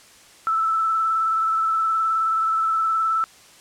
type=tone with vibrato; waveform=sine; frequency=1318.5 Hz; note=E6; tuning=in tune; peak=-18 dBFS; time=0.47-3.24 s; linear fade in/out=0 ms; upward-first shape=triangle; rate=19 Hz; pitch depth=27 cents each way; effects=white hiss -49 dBFS RMS until 3.6 s + low-pass 9000 Hz 12 dB/octave